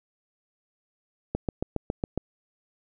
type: click train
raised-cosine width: 2 ms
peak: -13 dBFS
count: 7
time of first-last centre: 1.35-2.176 s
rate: 7.26 Hz
effects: none